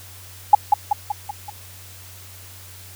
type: tone with echo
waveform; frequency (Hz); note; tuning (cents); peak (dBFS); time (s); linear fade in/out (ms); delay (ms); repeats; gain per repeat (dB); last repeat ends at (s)
sine; 830; G#5; -1; -3; 0.53-0.55; 5; 190; 5; -5; 1.5
effects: added 93 Hz sine -43 dBFS peak until 2.95 s + white hiss -43 dBFS RMS until 2.95 s